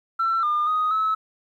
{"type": "tone with pitch steps", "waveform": "sine", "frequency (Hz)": [1343, 1207, 1248, 1296], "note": ["E6", "D6", "D#6", "E6"], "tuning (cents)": [32, 47, 5, -30], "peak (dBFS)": -18, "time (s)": [0.19, 1.15], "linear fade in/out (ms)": 10, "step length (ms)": 240, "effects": ["tanh soft clip ceiling -16 dBFS", "10-bit"]}